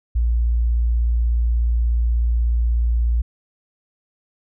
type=tone; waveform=sine; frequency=58.27 Hz; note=A#1; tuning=in tune; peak=-15 dBFS; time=0.15-3.22 s; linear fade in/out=10 ms; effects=none